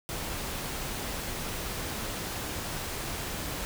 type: noise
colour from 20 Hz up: pink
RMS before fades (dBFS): -35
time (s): 0.09-3.65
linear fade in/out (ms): 0
effects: none